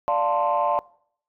sine chord, D minor seventh, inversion none, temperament equal with one note detuned, 587.3 / 698.5 / 886.6 / 1046.5 Hz, D5 / F5 / A5 / C6, 0 / 0 / +13 / 0 cents, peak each -24 dBFS, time 0.08-0.79 s, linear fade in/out 0 ms, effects noise-tail reverb RT60 0.6 s tail -22 dB re dry + tanh soft clip ceiling -12 dBFS

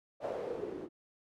blue noise with low-pass filter sweep, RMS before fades -39 dBFS, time 0.2-0.89 s, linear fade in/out 50 ms, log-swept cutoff 600 to 330 Hz, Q 5.2, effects none

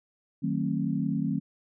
sine chord, D# diminished seventh, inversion none, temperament just, 155.56 / 186.68 / 224 / 268.8 Hz, D#3 / F#3 / A3 / C4, 0 / +16 / +31 / +47 cents, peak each -31 dBFS, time 0.42-1.4 s, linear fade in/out 20 ms, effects none

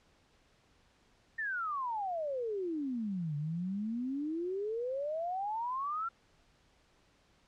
sine exponential two-way sweep, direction down then up, 1843 to 143.4 to 1381 Hz, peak -33 dBFS, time 1.38-6.09 s, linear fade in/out 10 ms, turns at 3.36 s, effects pink hiss -68 dBFS RMS until 7.47 s + low-pass 6000 Hz 12 dB/octave

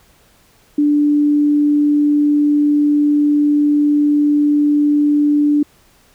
sine tone, 293.7 Hz, D4, in tune, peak -10 dBFS, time 0.78-5.63 s, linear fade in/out 5 ms, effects pink hiss -52 dBFS RMS until 6.14 s

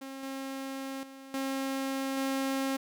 sawtooth tone with level steps, 269.2 Hz, C4, 49 cents sharp, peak -36 / -32 / -42 / -27 / -25 dBFS, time 0.01-2.77 s, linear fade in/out 10 ms, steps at 0.23 / 1.03 / 1.34 / 2.17 s, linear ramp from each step 2 ms, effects none

